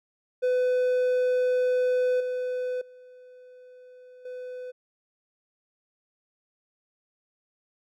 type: tone with level steps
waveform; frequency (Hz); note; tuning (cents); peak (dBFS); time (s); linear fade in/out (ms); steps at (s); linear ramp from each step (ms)
triangle; 502; B4; +28; -19 / -25 / -45 / -33; 0.42-4.72; 20; 2.2 / 2.81 / 4.25; 5
effects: none